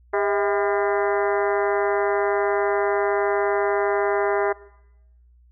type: harmonic tone with a mistuned harmonic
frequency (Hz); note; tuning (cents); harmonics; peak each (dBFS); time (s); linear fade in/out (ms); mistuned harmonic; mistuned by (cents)
201.3; G3; +46; 2 / 3 / 4 / 5 / 6 / 7 / 8 / 9 / 10; -22 / -26 / -28 / -30 / -32 / -33 / -34 / -35 / -36; 0.13-4.53; 10; 3; +90
effects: noise-tail reverb RT60 0.9 s tail -20 dB re dry + added 60 Hz sine -51 dBFS peak until 5.51 s